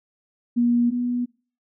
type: tone pair in turn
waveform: sine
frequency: 239.3 / 244.2 Hz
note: A#3 / B3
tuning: +46 / -19 cents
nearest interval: unison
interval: 35 cents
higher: second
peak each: -16 / -21 dBFS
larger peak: first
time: 0.56-0.91 / 0.91-1.26 s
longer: neither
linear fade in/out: 20 ms
effects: noise-tail reverb RT60 0.4 s tail -24 dB re dry